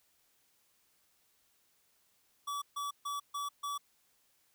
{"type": "tone bursts", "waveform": "square", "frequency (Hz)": 1146, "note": "D6", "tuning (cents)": -43, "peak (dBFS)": -36, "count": 5, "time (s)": [2.47, 3.78], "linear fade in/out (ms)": 10, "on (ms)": 150, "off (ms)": 140, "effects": ["white hiss -72 dBFS RMS until 4.54 s"]}